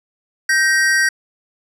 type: tone pair together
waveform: square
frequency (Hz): 1560 / 1883.6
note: G6 / A#6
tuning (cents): -9 / +18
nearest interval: minor third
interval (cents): 327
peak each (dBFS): -16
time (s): 0.49-1.09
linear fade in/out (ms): 5
effects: low-pass 10000 Hz 12 dB/octave